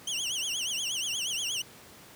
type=tone with vibrato; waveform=25% pulse; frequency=3021 Hz; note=F#7; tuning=35 cents sharp; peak=-26 dBFS; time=0.07-1.62 s; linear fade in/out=5 ms; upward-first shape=triangle; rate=8.4 Hz; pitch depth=210 cents each way; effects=pink hiss -51 dBFS RMS until 2.15 s + high-pass 100 Hz 12 dB/octave